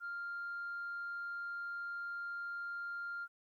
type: tone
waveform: sine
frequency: 1396.9 Hz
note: F6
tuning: in tune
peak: -38 dBFS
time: 0-3.28 s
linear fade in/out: 50 ms
effects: tanh soft clip ceiling -36 dBFS + 13-bit